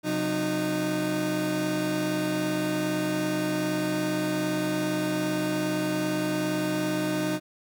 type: tone cluster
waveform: 30% pulse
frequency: 131.8 / 182.5 / 307.5 Hz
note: C3 / F#3 / D#4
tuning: +13 / -24 / -20 cents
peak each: -33 / -29 / -24 dBFS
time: 0.03-7.4 s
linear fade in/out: 50 ms
effects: none